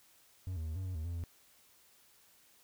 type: tone with pitch steps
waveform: triangle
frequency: 92.2 / 79.9 / 78.8 / 94.1 / 92 / 78.4 / 85.8 / 84.7 Hz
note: F#2 / D#2 / D#2 / F#2 / F#2 / D#2 / F2 / E2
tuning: -6 / +47 / +23 / +30 / -9 / +14 / -30 / +48 cents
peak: -34 dBFS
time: 0.47-1.238 s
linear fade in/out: 0 ms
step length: 96 ms
effects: white hiss -65 dBFS RMS until 2.63 s